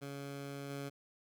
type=tone with level steps; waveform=15% pulse; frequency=140.2 Hz; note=C#3; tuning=20 cents sharp; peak=-36 / -34 dBFS; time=0.01-0.9 s; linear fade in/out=20 ms; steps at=0.69 s; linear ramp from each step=20 ms; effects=none